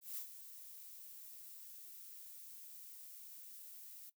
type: noise with ADSR envelope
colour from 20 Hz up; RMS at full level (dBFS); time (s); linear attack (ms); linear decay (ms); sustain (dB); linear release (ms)
violet; -43; 0.01-4.1; 160; 92; -11; 8
effects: noise-tail reverb RT60 0.1 s tail -17 dB re dry